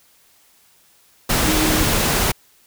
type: tone in noise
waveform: sine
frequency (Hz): 311.1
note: D#4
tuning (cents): 0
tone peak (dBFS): -21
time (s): 1.44-1.84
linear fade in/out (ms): 10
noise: pink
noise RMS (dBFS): -18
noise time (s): 1.29-2.32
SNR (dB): -6
effects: white hiss -55 dBFS RMS until 2.66 s